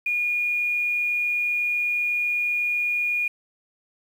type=tone; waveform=sine; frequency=2438 Hz; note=D#7; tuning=36 cents flat; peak=-21 dBFS; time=0.06-3.28 s; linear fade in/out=5 ms; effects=8-bit